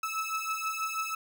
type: beating tone pair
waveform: 30% pulse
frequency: 1300 / 1306.2 Hz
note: E6 / E6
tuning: -24 / -16 cents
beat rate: 6.2 Hz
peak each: -32 / -31 dBFS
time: 0.03-1.15 s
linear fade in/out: 5 ms
effects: none